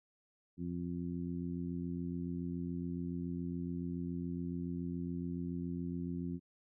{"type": "harmonic tone", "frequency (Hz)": 87.1, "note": "F2", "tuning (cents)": -4, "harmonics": [1, 2, 3, 4], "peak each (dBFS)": [-46, -39, -41, -48], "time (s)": [0.57, 6.4], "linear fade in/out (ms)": 50, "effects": []}